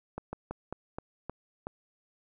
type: slowing click train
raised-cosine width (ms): 1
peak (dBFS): -22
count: 7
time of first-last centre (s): 0.18-1.669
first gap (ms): 150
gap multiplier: 1.2
effects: none